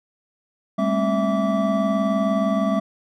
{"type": "tone cluster", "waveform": "triangle", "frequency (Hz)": [200.7, 220.2, 267.1, 659, 1156], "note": ["G3", "A3", "C4", "E5", "D6"], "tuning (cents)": [41, 2, 36, -1, -28], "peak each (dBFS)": [-20, -25, -24, -21, -27], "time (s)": [0.78, 2.8], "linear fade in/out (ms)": 10, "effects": []}